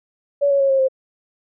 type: tone with pitch steps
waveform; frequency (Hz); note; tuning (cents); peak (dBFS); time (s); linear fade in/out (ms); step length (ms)
sine; 568 / 557.6 / 547.4 / 537.4 / 527.5; C#5 / C#5 / C#5 / C5 / C5; +42 / +10 / -22 / +46 / +14; -13; 0.41-0.885; 20; 95
effects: none